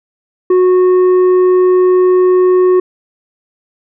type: tone with tanh clipping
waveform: triangle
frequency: 366.5 Hz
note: F#4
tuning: 16 cents flat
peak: -7 dBFS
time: 0.5-2.8 s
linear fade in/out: 5 ms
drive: 10 dB
effects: none